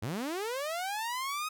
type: linear sweep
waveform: sawtooth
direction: up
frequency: 90.9 to 1270 Hz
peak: -29 dBFS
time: 0.02-1.49 s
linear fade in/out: 10 ms
effects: none